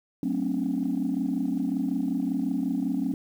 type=chord; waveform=sine; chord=D dominant seventh; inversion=first; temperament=equal with one note detuned; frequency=185 / 220 / 261.6 / 287 Hz; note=F#3 / A3 / C4 / D4; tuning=0 / 0 / 0 / -40 cents; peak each=-31 / -31 / -27 / -29 dBFS; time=0.23-3.14 s; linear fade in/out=2 ms; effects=tanh soft clip ceiling -18 dBFS + 9-bit